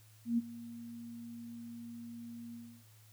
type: tone with ADSR envelope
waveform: sine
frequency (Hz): 234.2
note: A#3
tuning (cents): +8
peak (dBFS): -26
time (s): 0.25-2.84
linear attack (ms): 130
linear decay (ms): 27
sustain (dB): -18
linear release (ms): 300
effects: added 108 Hz sine -59 dBFS peak until 3.12 s + white hiss -65 dBFS RMS until 3.12 s